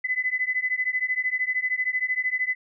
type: beating tone pair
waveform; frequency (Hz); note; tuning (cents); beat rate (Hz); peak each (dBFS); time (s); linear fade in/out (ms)
sine; 2006 / 2019; B6 / B6; +26 / +38; 13; -26 / -26; 0.04-2.55; 10
effects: none